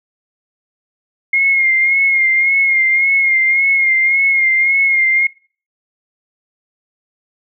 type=tone with vibrato; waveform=sine; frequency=2140 Hz; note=C7; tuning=38 cents sharp; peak=-10 dBFS; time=1.33-5.27 s; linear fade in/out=5 ms; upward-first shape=sine; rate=1.8 Hz; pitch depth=41 cents each way; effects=noise-tail reverb RT60 0.4 s tail -21 dB re dry